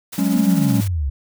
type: noise with tremolo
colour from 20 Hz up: white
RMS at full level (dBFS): -31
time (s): 0.12-0.88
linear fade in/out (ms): 10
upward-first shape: sine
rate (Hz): 16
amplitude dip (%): 40
type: chord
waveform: triangle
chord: F# suspended second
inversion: none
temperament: equal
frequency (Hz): 185 / 207.7 / 277.2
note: F#3 / G#3 / C#4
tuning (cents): 0 / 0 / 0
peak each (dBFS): -18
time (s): 0.18-0.81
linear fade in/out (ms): 5
type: exponential sweep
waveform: sine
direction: down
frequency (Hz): 253.6 to 64.4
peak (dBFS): -18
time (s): 0.33-1.1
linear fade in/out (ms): 10
effects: none